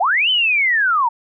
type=linear two-way sweep; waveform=sine; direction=up then down; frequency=628 to 3086 to 888 Hz; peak=-13 dBFS; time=0-1.09 s; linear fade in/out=10 ms; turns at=0.3 s; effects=none